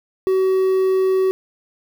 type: tone with quantisation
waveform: triangle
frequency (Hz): 378.2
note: F#4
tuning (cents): +38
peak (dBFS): -12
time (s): 0.27-1.31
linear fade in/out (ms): 0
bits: 7
effects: none